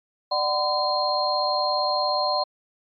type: tone cluster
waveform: sine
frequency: 595 / 750 / 1019 / 4211 Hz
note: D5 / F#5 / C6 / C8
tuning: +22 / +23 / -46 / +10 cents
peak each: -26 dBFS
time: 0.31-2.44 s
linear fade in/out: 10 ms
effects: MP3 64 kbps